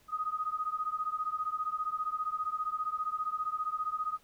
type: beating tone pair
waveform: sine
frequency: 1244.5 / 1259.5 Hz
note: D#6 / D#6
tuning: 0 / +21 cents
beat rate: 15 Hz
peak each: -34 / -35 dBFS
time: 0.08-4.19 s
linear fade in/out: 50 ms
effects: pink hiss -65 dBFS RMS until 4.23 s